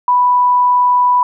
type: tone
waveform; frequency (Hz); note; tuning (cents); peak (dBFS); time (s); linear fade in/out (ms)
sine; 987.8; B5; 0; -8; 0.08-1.23; 2
effects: none